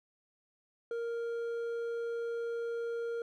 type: tone with hard clipping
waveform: sine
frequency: 466.2 Hz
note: A#4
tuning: in tune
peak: -35 dBFS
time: 0.91-3.22 s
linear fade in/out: 2 ms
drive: 5 dB
effects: none